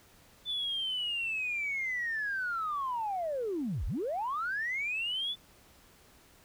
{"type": "linear two-way sweep", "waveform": "sine", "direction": "down then up", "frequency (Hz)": [3520, 31.01, 3520], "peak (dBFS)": -30, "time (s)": [0.45, 5.36], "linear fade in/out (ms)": 50, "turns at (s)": 3.86, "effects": ["tanh soft clip ceiling -26 dBFS", "pink hiss -60 dBFS RMS until 6.44 s"]}